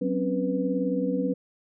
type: tone cluster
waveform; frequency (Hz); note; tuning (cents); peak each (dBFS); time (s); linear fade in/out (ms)
sine; 188 / 259.5 / 278 / 492.2; F#3 / C4 / C#4 / B4; +28 / -14 / +5 / -6; -29; 0.01-1.34; 10
effects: none